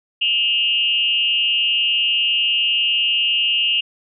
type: tone with frequency modulation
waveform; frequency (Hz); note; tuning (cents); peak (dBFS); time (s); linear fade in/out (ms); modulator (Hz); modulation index
sine; 2835; F7; +25; -15; 0.21-3.81; 10; 222; 0.75
effects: none